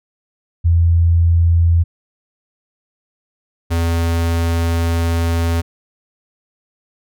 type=tone pair in turn; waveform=sine / square; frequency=84.4 / 83.82 Hz; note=E2 / E2; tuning=+41 / +29 cents; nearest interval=unison; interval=12 cents; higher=first; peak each=-9 / -15 dBFS; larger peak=first; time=0.64-1.84 / 3.7-5.62 s; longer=second; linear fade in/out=20 ms; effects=none